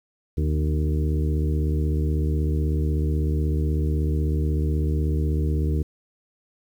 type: harmonic tone with a mistuned harmonic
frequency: 76.2 Hz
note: D#2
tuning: 36 cents flat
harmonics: 1 / 2 / 3 / 4 / 5 / 6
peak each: -21 / -27 / -35 / -32 / -34 / -37 dBFS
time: 0.37-5.83 s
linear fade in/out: 10 ms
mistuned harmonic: 3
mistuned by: +51 cents
effects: 9-bit